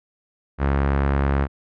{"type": "tone with low-pass filter", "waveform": "sawtooth", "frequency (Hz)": 69.3, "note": "C#2", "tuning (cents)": 0, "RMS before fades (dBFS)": -20, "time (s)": [0.58, 1.48], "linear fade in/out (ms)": 50, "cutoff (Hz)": 1600, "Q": 1.4, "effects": []}